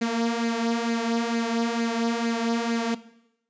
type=tone with flanger; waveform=sawtooth; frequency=231.6 Hz; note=A#3; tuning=11 cents flat; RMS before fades=-25 dBFS; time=0.01-2.95 s; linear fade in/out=10 ms; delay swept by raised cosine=0.44 to 4.14 ms; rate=2.2 Hz; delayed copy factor=+0.55; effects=noise-tail reverb RT60 0.8 s tail -17 dB re dry + resampled to 16000 Hz